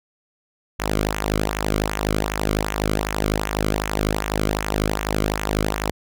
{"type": "tone with flanger", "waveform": "sawtooth", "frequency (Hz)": 52, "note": "G#1", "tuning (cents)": 3, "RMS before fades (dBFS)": -23, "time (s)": [0.79, 5.91], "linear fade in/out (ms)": 10, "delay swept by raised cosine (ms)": [0.21, 1.16], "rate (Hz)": 2.6, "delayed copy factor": -0.75, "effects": []}